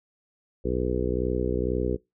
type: harmonic tone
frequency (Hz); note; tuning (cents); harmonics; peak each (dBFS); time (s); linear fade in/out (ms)
62.1; B1; +10; 1 / 2 / 3 / 4 / 5 / 6 / 7 / 8; -30 / -34 / -34 / -34 / -34 / -30 / -30 / -33; 0.64-1.97; 20
effects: noise-tail reverb RT60 0.2 s tail -23 dB re dry